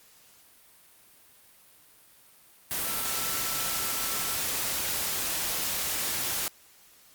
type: tone in noise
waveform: sine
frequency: 1334 Hz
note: E6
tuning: 20 cents sharp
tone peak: -41 dBFS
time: 2.85-4.34 s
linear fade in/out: 0 ms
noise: white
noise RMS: -30 dBFS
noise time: 2.71-6.48 s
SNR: -14 dB
effects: white hiss -57 dBFS RMS until 7.14 s + Opus 48 kbps